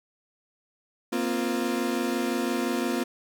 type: chord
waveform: 35% pulse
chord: Bb suspended second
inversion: none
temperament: equal with one note detuned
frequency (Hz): 235.8 / 261.6 / 349.2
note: Bb3 / C4 / F4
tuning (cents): +20 / 0 / 0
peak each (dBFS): -28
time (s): 1.12-3.04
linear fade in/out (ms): 10
effects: none